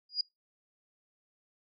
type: tone with exponential growth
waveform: sine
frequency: 4874 Hz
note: D#8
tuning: 37 cents flat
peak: -23 dBFS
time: 0.09-0.21 s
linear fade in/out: 5 ms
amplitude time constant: 25 ms
effects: noise-tail reverb RT60 0.2 s tail -24 dB re dry + MP3 32 kbps